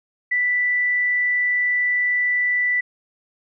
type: tone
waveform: sine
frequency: 1975.5 Hz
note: B6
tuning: in tune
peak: -17 dBFS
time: 0.31-2.81 s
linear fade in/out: 10 ms
effects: none